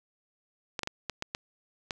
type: clicks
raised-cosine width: 0.2 ms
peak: -15 dBFS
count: 7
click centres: 0.792 / 0.833 / 0.874 / 1.097 / 1.224 / 1.349 / 1.908 s
effects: none

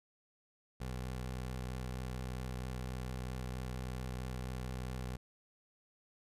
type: tone with vibrato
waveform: 20% pulse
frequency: 63.2 Hz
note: B1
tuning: 41 cents sharp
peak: -34 dBFS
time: 0.8-5.17 s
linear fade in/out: 10 ms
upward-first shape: triangle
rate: 4.4 Hz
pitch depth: 21 cents each way
effects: resampled to 32000 Hz

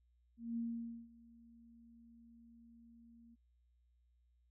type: tone with ADSR envelope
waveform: sine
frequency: 232.3 Hz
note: A#3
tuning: 6 cents flat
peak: -36 dBFS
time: 0.37-3.36 s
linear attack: 200 ms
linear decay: 510 ms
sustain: -23 dB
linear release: 23 ms
effects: added 60 Hz sine -70 dBFS peak until 4.5 s

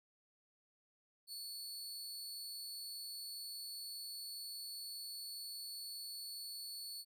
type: tone with amplitude modulation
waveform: sawtooth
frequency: 4435 Hz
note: C#8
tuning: in tune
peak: -39 dBFS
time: 1.27-7.05 s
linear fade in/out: 50 ms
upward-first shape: sine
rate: 222 Hz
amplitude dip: 70%
effects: none

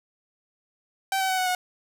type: tone with pitch steps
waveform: sawtooth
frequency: 773 / 761.9 / 751 / 740.2 / 729.6 Hz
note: G5 / G5 / F#5 / F#5 / F#5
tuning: -24 / -49 / +26 / 0 / -24 cents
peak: -19 dBFS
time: 1.12-1.55 s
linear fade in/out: 2 ms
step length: 86 ms
effects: none

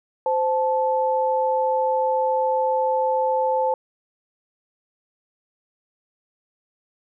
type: tone pair together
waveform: sine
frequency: 519.1 / 873 Hz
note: C5 / A5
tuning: -14 / -14 cents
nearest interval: major sixth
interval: 900 cents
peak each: -21 dBFS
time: 0.26-3.74 s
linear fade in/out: 2 ms
effects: none

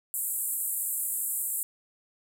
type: band-pass noise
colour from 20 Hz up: white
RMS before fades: -31 dBFS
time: 0.14-1.63 s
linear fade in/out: 0 ms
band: 7600 to 15000 Hz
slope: 96 dB/octave
effects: none

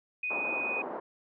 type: tone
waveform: sine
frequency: 2489 Hz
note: D#7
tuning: in tune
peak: -30 dBFS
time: 0.23-0.82 s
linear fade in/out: 5 ms
type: band-pass noise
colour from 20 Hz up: white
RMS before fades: -38 dBFS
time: 0.3-1 s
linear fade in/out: 5 ms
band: 260 to 970 Hz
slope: 24 dB/octave
effects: none

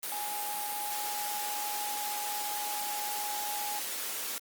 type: tone in noise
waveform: sine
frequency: 830.6 Hz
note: G#5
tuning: in tune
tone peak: -36 dBFS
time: 0.12-3.79 s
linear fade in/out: 0 ms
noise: white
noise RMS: -36 dBFS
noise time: 0.03-4.38 s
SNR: -3 dB
effects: high-pass 300 Hz 12 dB/octave + Opus 32 kbps

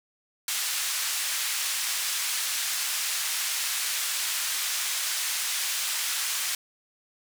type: band-pass noise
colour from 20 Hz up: white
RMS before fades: -29 dBFS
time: 0.48-6.55 s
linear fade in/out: 2 ms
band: 1400 to 10000 Hz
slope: 12 dB/octave
effects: none

